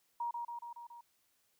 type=tone with echo; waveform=sine; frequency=946 Hz; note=A#5; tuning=25 cents sharp; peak=-34 dBFS; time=0.2-0.31 s; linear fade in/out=5 ms; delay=140 ms; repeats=5; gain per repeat=-3 dB; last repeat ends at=1.01 s; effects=white hiss -75 dBFS RMS until 1.59 s